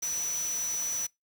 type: tone in noise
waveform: sine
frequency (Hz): 5930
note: F#8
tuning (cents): +3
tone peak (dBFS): -29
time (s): 0.02-1.07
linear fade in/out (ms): 10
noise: white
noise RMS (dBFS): -40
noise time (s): 0.02-1.07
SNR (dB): +8
effects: noise-tail reverb RT60 0.2 s tail -25 dB re dry